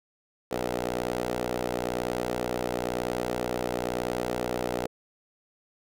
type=ring-modulated tone; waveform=10% pulse; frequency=61 Hz; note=B1; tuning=21 cents flat; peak=-17 dBFS; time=0.51-4.87 s; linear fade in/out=5 ms; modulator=462 Hz; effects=none